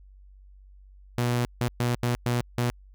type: tone bursts at uneven times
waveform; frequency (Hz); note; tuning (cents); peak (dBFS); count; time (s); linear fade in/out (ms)
sawtooth; 121.1; B2; -34; -19; 6; 1.18-1.45 / 1.61-1.68 / 1.8-1.95 / 2.03-2.15 / 2.26-2.41 / 2.58-2.7; 0
effects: added 48 Hz sine -48 dBFS peak until 2.94 s